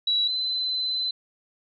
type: tone pair in turn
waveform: sine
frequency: 3912 / 4041 Hz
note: B7 / B7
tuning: -17 / +39 cents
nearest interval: minor second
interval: 56 cents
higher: second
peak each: -20 / -24 dBFS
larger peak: first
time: 0.07-0.28 / 0.28-1.11 s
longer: second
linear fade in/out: 5 ms
effects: none